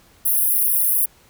pink high-pass noise, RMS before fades -18 dBFS, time 0.25-1.06 s, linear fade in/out 10 ms, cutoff 10000 Hz, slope 96 dB/octave, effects pink hiss -53 dBFS RMS until 1.29 s

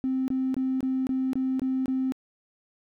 triangle tone bursts, 261.6 Hz, C4, in tune, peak -20 dBFS, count 8, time 0.04-2.121 s, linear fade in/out 0 ms, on 240 ms, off 23 ms, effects tanh soft clip ceiling -21 dBFS

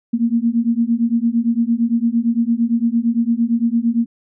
sine beating tone pair, 228.5 / 237.3 Hz, A#3 / A#3, -34 / +31 cents, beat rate 8.8 Hz, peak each -17 / -17 dBFS, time 0.13-4.06 s, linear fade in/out 10 ms, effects none

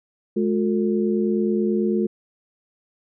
sine tone cluster, 211.6 / 360.5 / 449.6 Hz, G#3 / F#4 / A4, +33 / -45 / +37 cents, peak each -21 / -22 / -27 dBFS, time 0.36-2.07 s, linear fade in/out 10 ms, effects none

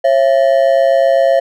triangle ring-modulated tone, 608 Hz, D#5, 40 cents flat, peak -3 dBFS, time 0.04-1.4 s, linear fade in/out 10 ms, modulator 63.9 Hz, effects none

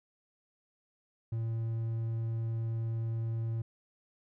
triangle tone, 113.7 Hz, A#2, 43 cents flat, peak -29 dBFS, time 1.32-3.62 s, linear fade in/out 5 ms, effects none

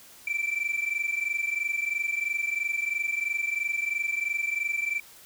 sine tone pair together, 2326 / 2349 Hz, D7 / D7, -17 / 0 cents, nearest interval unison, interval 17 cents, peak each -27 dBFS, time 0.27-5 s, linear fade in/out 5 ms, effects tanh soft clip ceiling -23 dBFS + white hiss -51 dBFS RMS until 5.25 s

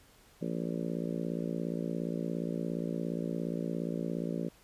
harmonic tone, 57.2 Hz, A#1, 32 cents flat, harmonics 3 / 4 / 5 / 6 / 7 / 8 / 9 / 10, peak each -36 / -38 / -40 / -42 / -43 / -44 / -45 / -46 dBFS, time 0.41-4.49 s, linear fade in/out 10 ms, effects pink hiss -61 dBFS RMS until 4.63 s + resampled to 32000 Hz

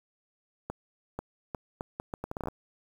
accelerating click train, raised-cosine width 1 ms, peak -20 dBFS, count 14, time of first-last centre 0.7-2.484 s, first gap 490 ms, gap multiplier 0.73, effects 8-bit

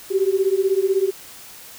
sine beating tone pair, 377.5 / 393.5 Hz, F#4 / G4, +35 / +7 cents, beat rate 16 Hz, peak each -19 dBFS, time 0.1-1.11 s, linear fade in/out 20 ms, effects white hiss -41 dBFS RMS until 1.78 s

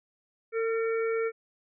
harmonic tone with a mistuned harmonic, 451.8 Hz, A4, 46 cents sharp, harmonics 1 / 3 / 4 / 5, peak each -26 / -37 / -43 / -39 dBFS, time 0.52-1.32 s, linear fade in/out 50 ms, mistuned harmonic 3, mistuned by +20 cents, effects none

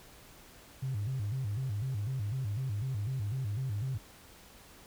sine tone with vibrato, 116.54 Hz, A#2, in tune, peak -30 dBFS, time 0.82-3.98 s, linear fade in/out 10 ms, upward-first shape square, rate 4 Hz, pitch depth 220 cents each way, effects tanh soft clip ceiling -28 dBFS + pink hiss -55 dBFS RMS until 4.86 s

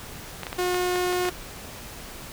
clicks, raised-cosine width 0.3 ms, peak -15 dBFS, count 8, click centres 0.433 / 0.468 / 0.529 / 0.745 / 0.958 / 1.128 / 1.253 / 1.287 s
sawtooth tone, 360.5 Hz, F#4, 45 cents flat, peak -19 dBFS, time 0.58-1.3 s, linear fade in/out 10 ms
effects pink hiss -40 dBFS RMS until 2.32 s

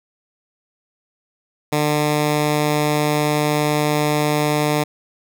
10% pulse tone, 149.6 Hz, D3, 32 cents sharp, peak -8 dBFS, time 1.72-4.84 s, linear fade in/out 10 ms, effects none

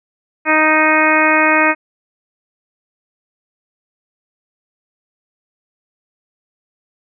harmonic tone, 311.1 Hz, D#4, in tune, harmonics 1 / 2 / 3 / 4 / 5 / 6 / 7 / 8, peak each -18 / -18 / -18 / -18 / -18 / -18 / -18 / -18 dBFS, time 0.45-1.75 s, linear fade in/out 50 ms, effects none

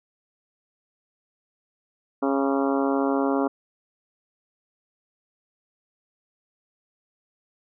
harmonic tone with a mistuned harmonic, 137.5 Hz, C#3, 14 cents flat, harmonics 2 / 3 / 4 / 5 / 6 / 7 / 8 / 9 / 10, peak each -23 / -27 / -29 / -31 / -33 / -34 / -35 / -36 / -37 dBFS, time 2.22-3.48 s, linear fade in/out 10 ms, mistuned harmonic 9, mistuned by -62 cents, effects none

